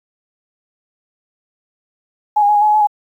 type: tone with pitch steps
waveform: sine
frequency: 842 / 816 / 839 / 823 / 850 / 842 / 855 / 831 Hz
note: G#5 / G#5 / G#5 / G#5 / G#5 / G#5 / A5 / G#5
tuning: +24 / -31 / +17 / -16 / +40 / +24 / -50 / +1 cents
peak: -9 dBFS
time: 2.36-2.872 s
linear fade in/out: 10 ms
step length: 64 ms
effects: 8-bit